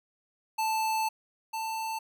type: tone pair in turn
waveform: square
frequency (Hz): 880 / 888.2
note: A5 / A5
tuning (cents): 0 / +16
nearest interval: unison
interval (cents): 16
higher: second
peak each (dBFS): -27 / -32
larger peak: first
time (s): 0.58-1.09 / 1.53-1.99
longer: first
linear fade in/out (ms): 10
effects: none